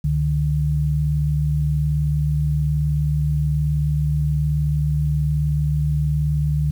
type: tone pair together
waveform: sine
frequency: 70 / 148.84 Hz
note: C#2 / D3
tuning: +18 / +24 cents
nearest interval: octave + minor second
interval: 1306 cents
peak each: -22 / -18 dBFS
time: 0.04-6.71 s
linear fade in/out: 5 ms
effects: 8-bit